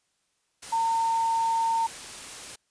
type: tone in noise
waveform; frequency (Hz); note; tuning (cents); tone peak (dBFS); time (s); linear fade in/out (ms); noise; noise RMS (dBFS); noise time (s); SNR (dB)
sine; 910; A#5; -42; -22; 0.72-1.87; 10; white; -40; 0.62-2.56; +15
effects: white hiss -73 dBFS RMS until 2.7 s + resampled to 22050 Hz